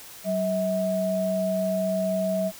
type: tone pair together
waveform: sine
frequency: 189.4 / 644.8 Hz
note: F#3 / E5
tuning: +41 / -38 cents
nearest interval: octave + major sixth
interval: 2121 cents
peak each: -27 / -24 dBFS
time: 0.24-2.52 s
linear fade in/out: 50 ms
effects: white hiss -44 dBFS RMS until 2.59 s